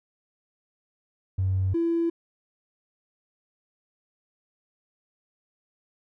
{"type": "tone pair in turn", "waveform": "triangle", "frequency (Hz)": [94.5, 335.3], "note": ["F#2", "E4"], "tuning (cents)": [37, 30], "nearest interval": "octave + minor seventh", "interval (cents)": 2193, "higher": "second", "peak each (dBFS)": -18, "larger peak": "neither", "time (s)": [[1.38, 1.74], [1.74, 2.1]], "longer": "neither", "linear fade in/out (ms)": 10, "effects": ["tanh soft clip ceiling -19 dBFS"]}